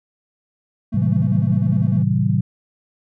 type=tone with vibrato; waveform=triangle; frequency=192.8 Hz; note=G3; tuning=28 cents flat; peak=-22 dBFS; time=0.92-2.03 s; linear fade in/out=10 ms; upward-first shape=square; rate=10 Hz; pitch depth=250 cents each way
type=chord; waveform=sine; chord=A diminished seventh; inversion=none; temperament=just; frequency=110 / 132 / 158.4 / 190.08 Hz; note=A2 / C3 / Eb3 / Gb3; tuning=0 / +16 / +31 / +47 cents; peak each=-20 / -20 / -22 / -20 dBFS; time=0.94-2.41 s; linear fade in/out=5 ms
effects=none